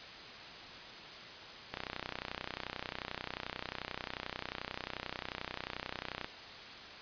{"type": "click train", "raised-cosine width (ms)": 0.3, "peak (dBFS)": -21, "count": 142, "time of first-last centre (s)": [1.74, 6.245], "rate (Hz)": 31.3, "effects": ["white hiss -48 dBFS RMS until 7.01 s", "resampled to 11025 Hz"]}